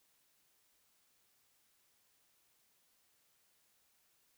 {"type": "silence", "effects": ["white hiss -74 dBFS RMS until 4.37 s"]}